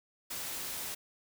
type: noise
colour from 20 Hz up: white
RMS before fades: -39 dBFS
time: 0.3-0.95 s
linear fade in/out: 10 ms
effects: none